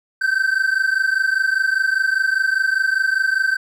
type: tone pair together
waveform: triangle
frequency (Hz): 1535 / 1560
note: G6 / G6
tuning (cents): -37 / -9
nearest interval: unison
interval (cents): 28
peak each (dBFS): -17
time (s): 0.21-3.57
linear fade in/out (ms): 10
effects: none